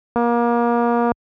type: click train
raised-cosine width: 1 ms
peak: -6 dBFS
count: 228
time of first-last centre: 0.16-1.118 s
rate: 237 Hz
effects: high-pass 60 Hz 12 dB/octave